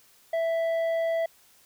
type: tone with tanh clipping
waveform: sine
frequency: 660 Hz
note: E5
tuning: 2 cents sharp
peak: -25 dBFS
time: 0.33-1.26 s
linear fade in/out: 5 ms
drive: 7 dB
effects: white hiss -59 dBFS RMS until 1.65 s